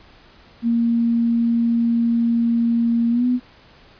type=tone with pitch glide; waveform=sine; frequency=233.1 to 248.4 Hz; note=A#3 to B3; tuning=0 to +10 cents; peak=-15 dBFS; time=0.62-3.4 s; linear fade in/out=50 ms; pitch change=+110 cents; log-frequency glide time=3.1-3.26 s; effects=pink hiss -49 dBFS RMS until 3.99 s + resampled to 11025 Hz